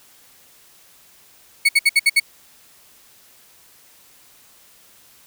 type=tone bursts; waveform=35% pulse; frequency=2217 Hz; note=C#7; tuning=in tune; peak=-9 dBFS; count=6; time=1.65-2.2 s; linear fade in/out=10 ms; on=40 ms; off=62 ms; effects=white hiss -51 dBFS RMS until 5.26 s